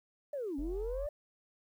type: linear two-way sweep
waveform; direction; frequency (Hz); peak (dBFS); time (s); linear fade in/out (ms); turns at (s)
sine; down then up; 604 to 268.4 to 604; -34; 0.33-1.09; 5; 0.57
type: tone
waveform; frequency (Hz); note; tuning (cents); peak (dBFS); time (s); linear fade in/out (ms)
sine; 45.18; F#1; -40; -36; 0.58-1.07; 10
effects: tanh soft clip ceiling -30 dBFS + 11-bit